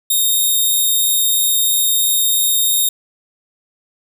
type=tone; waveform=5% pulse; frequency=3703 Hz; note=A#7; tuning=12 cents flat; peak=-5 dBFS; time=0.1-2.89 s; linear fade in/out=5 ms; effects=none